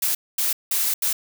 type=noise bursts at uneven times; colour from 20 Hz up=blue; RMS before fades=-22 dBFS; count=4; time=0.02-0.15 / 0.38-0.53 / 0.71-0.94 / 1.02-1.13 s; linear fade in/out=5 ms; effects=none